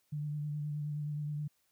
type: tone with vibrato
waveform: sine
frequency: 148.5 Hz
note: D3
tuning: 20 cents sharp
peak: -34 dBFS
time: 0.12-1.48 s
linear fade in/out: 10 ms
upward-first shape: sine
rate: 9.5 Hz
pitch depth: 24 cents each way
effects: white hiss -75 dBFS RMS until 1.71 s